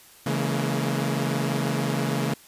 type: chord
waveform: sawtooth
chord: A# half-diminished seventh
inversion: first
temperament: equal with one note detuned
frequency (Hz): 138.59 / 164.81 / 212.3 / 233.1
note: C#3 / E3 / G#3 / A#3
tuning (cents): 0 / 0 / +38 / 0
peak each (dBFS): -23 / -26 / -26 / -27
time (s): 0.26-2.34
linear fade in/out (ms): 5
effects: white hiss -51 dBFS RMS until 2.47 s + resampled to 32000 Hz